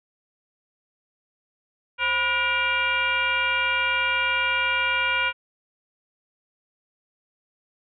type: tone with frequency modulation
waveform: sine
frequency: 1900 Hz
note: A#6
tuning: 33 cents sharp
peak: -20 dBFS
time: 1.98-5.33 s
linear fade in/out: 50 ms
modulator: 457 Hz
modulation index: 2.1
effects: none